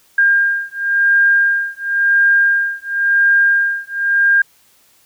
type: beating tone pair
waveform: sine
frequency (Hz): 1606 / 1606.95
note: G6 / G6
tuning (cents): +41 / +42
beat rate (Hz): 0.95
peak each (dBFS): -14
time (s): 0.18-4.42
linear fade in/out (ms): 5
effects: white hiss -53 dBFS RMS until 5.05 s